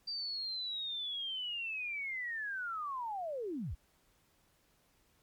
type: linear sweep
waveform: sine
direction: down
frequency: 4699 to 43.65 Hz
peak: -36 dBFS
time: 0.07-3.75 s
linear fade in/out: 10 ms
effects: pink hiss -71 dBFS RMS until 5.22 s + MP3 96 kbps